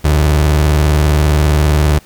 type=tone with vibrato; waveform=30% pulse; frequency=74.8 Hz; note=D2; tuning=32 cents sharp; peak=-6 dBFS; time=0.04-1.99 s; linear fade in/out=10 ms; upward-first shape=square; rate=20 Hz; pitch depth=120 cents each way; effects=pink hiss -44 dBFS RMS until 2.05 s